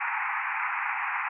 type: band-pass noise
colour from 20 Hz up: pink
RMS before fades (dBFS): -30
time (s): 0-1.29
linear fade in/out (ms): 10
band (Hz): 810 to 2500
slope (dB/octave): 96
effects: none